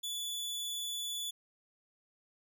sawtooth tone, 3453 Hz, A7, 33 cents flat, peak -33 dBFS, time 0.03-1.31 s, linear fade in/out 10 ms, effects none

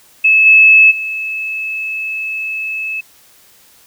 sine tone with level steps, 2600 Hz, E7, 24 cents flat, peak -6 / -3 / -18 dBFS, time 0.24-3.01 s, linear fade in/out 10 ms, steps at 0.45 / 0.9 s, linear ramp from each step 20 ms, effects white hiss -47 dBFS RMS until 3.86 s

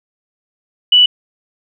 sine tone, 2960 Hz, F#7, in tune, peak -5 dBFS, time 0.92-1.06 s, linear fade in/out 5 ms, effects none

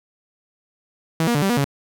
sawtooth tone with pitch steps, 162.5 / 237.9 / 146.1 / 194.9 / 240.8 / 140.2 Hz, E3 / A#3 / D3 / G3 / B3 / C#3, -24 / +35 / -9 / -10 / -44 / +20 cents, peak -13 dBFS, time 1.2-1.644 s, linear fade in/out 2 ms, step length 74 ms, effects none

